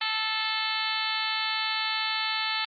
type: harmonic tone with a mistuned harmonic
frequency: 438.6 Hz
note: A4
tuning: 6 cents flat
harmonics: 2 / 3 / 4 / 5 / 6 / 7 / 8 / 9 / 10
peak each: -35 / -35 / -35 / -35 / -35 / -35 / -35 / -35 / -35 dBFS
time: 0.01-2.65 s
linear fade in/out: 5 ms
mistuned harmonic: 5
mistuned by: -26 cents
effects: Opus 24 kbps

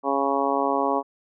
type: harmonic tone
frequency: 138.59 Hz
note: C#3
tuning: in tune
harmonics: 2 / 3 / 4 / 5 / 6 / 7 / 8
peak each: -28 / -28 / -28 / -28 / -28 / -28 / -28 dBFS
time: 0.03-1.03 s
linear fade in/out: 50 ms
effects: none

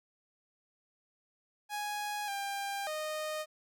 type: tone with pitch steps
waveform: sawtooth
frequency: 831 / 797 / 617 Hz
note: G#5 / G5 / D#5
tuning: +1 / +28 / -15 cents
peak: -31 dBFS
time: 1.69-3.46 s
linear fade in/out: 50 ms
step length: 590 ms
effects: none

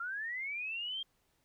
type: linear sweep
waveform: sine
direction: up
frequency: 1354 to 3221 Hz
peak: -36 dBFS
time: 0-1.03 s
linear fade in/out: 5 ms
effects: pink hiss -75 dBFS RMS until 1.44 s

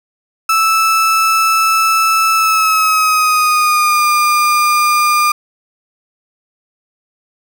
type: tone with pitch glide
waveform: 35% pulse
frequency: 1314 to 1204.9 Hz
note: E6 to D6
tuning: -6 to +44 cents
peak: -8 dBFS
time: 0.49-5.32 s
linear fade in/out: 5 ms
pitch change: -150 cents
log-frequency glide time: 2.35-4.06 s
effects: none

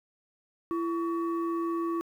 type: tone pair together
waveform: sine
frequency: 335.6 / 1128.8 Hz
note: E4 / C#6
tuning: +31 / +31 cents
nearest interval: octave + major sixth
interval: 2100 cents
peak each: -27 / -33 dBFS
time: 0.71-2.01 s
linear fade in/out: 0 ms
effects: tanh soft clip ceiling -23 dBFS + 10-bit

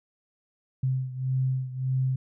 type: beating tone pair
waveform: sine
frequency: 130 / 131.7 Hz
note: C3 / C3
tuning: -11 / +12 cents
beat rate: 1.7 Hz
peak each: -26 / -30 dBFS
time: 0.83-2.16 s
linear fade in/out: 5 ms
effects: none

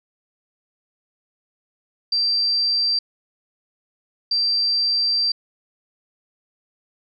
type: tone bursts at uneven times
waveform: sine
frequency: 4699 Hz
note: D8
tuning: in tune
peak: -17 dBFS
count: 2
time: 2.12-2.99 / 4.31-5.32 s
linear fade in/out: 5 ms
effects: none

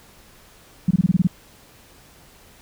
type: tone bursts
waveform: sine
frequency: 179.8 Hz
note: F#3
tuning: 49 cents flat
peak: -12 dBFS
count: 8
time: 0.88-1.272 s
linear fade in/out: 5 ms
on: 28 ms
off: 24 ms
effects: pink hiss -50 dBFS RMS until 2.61 s

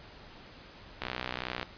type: click train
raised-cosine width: 0.3 ms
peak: -17 dBFS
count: 39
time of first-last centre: 1.02-1.629 s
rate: 62.4 Hz
effects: pink hiss -51 dBFS RMS until 1.77 s + resampled to 11025 Hz

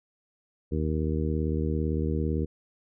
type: harmonic tone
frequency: 77.78 Hz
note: D#2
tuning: in tune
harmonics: 1 / 2 / 3 / 4 / 5 / 6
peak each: -28 / -31 / -33 / -34 / -35 / -36 dBFS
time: 0.71-2.46 s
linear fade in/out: 20 ms
effects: none

